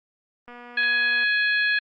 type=click train; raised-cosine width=0.5 ms; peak=-28 dBFS; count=184; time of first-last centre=0.48-1.236 s; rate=242 Hz
type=harmonic tone; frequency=838 Hz; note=G#5; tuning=15 cents sharp; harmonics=2 / 3 / 4 / 5; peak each=-20 / -27 / -32 / -32 dBFS; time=0.77-1.79 s; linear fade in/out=5 ms
effects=Opus 32 kbps